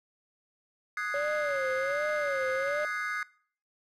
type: chord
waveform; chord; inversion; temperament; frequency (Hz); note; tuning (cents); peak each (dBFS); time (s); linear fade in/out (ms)
triangle; Ab dominant seventh; second; equal; 1244.5 / 1480 / 1661.2 / 2093; Eb6 / Gb6 / Ab6 / C7; 0 / 0 / 0 / 0; -34; 0.97-3.23; 2
type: tone with vibrato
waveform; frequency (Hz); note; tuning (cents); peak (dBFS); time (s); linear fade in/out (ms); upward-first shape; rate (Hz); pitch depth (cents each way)
sine; 562; C#5; +24; -28; 1.14-2.85; 2; sine; 1.3; 130
effects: noise-tail reverb RT60 0.5 s tail -22 dB re dry + tanh soft clip ceiling -21 dBFS